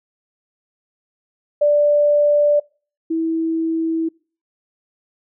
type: tone pair in turn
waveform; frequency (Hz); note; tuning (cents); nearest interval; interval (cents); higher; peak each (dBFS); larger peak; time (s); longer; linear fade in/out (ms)
sine; 587.3 / 325.5; D5 / E4; 0 / -22; minor seventh; 1022; first; -11 / -17; first; 1.61-2.6 / 3.1-4.09; neither; 10
effects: noise-tail reverb RT60 0.4 s tail -26 dB re dry